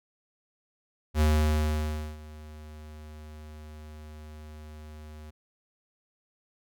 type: tone with ADSR envelope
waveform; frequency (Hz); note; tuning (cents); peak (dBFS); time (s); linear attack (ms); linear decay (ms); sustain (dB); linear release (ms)
square; 76.5; D#2; -29; -20; 1.14-5.31; 68; 960; -23; 15
effects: none